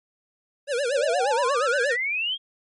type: tone with vibrato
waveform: square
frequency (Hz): 523.3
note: C5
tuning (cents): 0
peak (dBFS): -23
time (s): 0.67-1.97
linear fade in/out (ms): 50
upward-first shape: sine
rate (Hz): 8.5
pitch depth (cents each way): 200
type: exponential sweep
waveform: sine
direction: up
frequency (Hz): 523.3 to 3299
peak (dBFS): -23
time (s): 0.92-2.38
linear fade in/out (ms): 50
effects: MP3 48 kbps